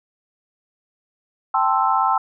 sine chord, A minor seventh, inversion third, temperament equal, 784 / 880 / 1046.5 / 1318.5 Hz, G5 / A5 / C6 / E6, 0 / 0 / 0 / 0 cents, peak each -21 dBFS, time 1.54-2.18 s, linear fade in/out 5 ms, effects none

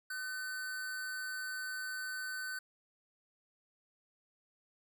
square tone with amplitude modulation, 1517 Hz, F#6, 43 cents sharp, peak -37 dBFS, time 0.1-2.59 s, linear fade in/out 5 ms, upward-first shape sine, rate 295 Hz, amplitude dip 40%, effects none

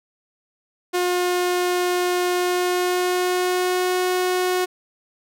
sawtooth tone with pitch glide, 358.2 to 364.9 Hz, F4 to F#4, +44 to -24 cents, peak -15 dBFS, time 0.93-4.66 s, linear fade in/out 20 ms, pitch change +32 cents, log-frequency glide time 2.35-3.97 s, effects none

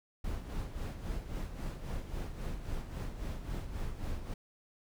brown noise with tremolo, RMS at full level -36 dBFS, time 0.24-4.34 s, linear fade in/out 5 ms, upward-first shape sine, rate 3.7 Hz, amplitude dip 60%, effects none

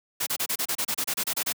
white noise bursts, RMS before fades -27 dBFS, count 14, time 0.2-1.528 s, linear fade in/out 10 ms, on 67 ms, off 30 ms, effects high-pass 150 Hz 12 dB/octave

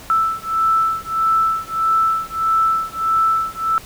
sine beating tone pair, 1320 / 1321.6 Hz, E6 / E6, +2 / +4 cents, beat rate 1.6 Hz, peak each -18 dBFS, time 0.1-3.78 s, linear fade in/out 0 ms, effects pink hiss -39 dBFS RMS until 3.85 s

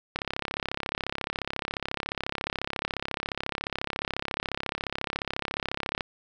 click train, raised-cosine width 0.3 ms, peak -13 dBFS, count 201, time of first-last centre 0.16-6.008 s, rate 34.2 Hz, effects none

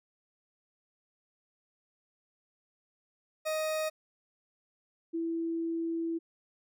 40% pulse / sine tone pair in turn, 625 / 331.1 Hz, D#5 / E4, +8 / +8 cents, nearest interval major seventh, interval 1100 cents, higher first, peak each -29 / -30 dBFS, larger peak first, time 3.45-3.9 / 5.13-6.19 s, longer second, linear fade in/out 20 ms, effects none

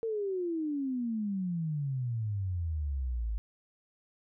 sine exponential sweep, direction down, 460 to 51.91 Hz, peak -30 dBFS, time 0.03-3.38 s, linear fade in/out 0 ms, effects none

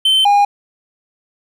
triangle tone pair in turn, 3087 / 813.6 Hz, G7 / G#5, -27 / -36 cents, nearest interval octave + major seventh, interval 2309 cents, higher first, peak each -8 / -6 dBFS, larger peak second, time 0.05-0.25 / 0.25-0.45 s, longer neither, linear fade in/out 5 ms, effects none

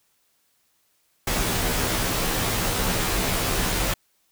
pink noise with comb filter, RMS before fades -24 dBFS, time 1.27-3.94 s, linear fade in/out 5 ms, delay 14 ms, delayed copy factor -0.95, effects white hiss -67 dBFS RMS until 4.31 s

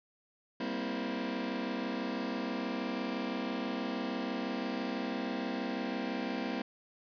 sawtooth chord, C dominant seventh, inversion second, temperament just, 196.22 / 235.5 / 261.6 / 327 Hz, G3 / Bb3 / C4 / E4, +2 / +18 / 0 / -14 cents, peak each -37 / -34 / -34 / -37 dBFS, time 0.6-6.62 s, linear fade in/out 5 ms, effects resampled to 11025 Hz + 10-bit

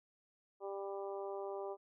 harmonic tone, 197.5 Hz, G3, 13 cents sharp, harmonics 2 / 3 / 4 / 5 / 6, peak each -42 / -46 / -48 / -52 / -55 dBFS, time 0.6-1.77 s, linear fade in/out 50 ms, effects none

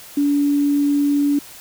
sine tone with quantisation, 286.9 Hz, D4, 40 cents flat, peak -14 dBFS, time 0.17-1.39 s, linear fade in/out 5 ms, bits 7, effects white hiss -40 dBFS RMS until 1.6 s

